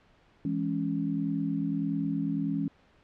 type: chord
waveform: sine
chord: C# minor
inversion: first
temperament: just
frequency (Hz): 166.31 / 207.9 / 277.2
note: E3 / G#3 / C#4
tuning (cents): +16 / +2 / 0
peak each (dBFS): -32 / -33 / -30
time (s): 0.45-2.68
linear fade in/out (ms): 2
effects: pink hiss -62 dBFS RMS until 3.03 s + low-pass 3000 Hz 12 dB/octave